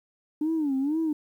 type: tone with vibrato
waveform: sine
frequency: 293.7 Hz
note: D4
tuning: in tune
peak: -22 dBFS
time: 0.41-1.13 s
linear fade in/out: 5 ms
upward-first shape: sine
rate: 2.1 Hz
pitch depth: 180 cents each way
effects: tanh soft clip ceiling -20 dBFS + 10-bit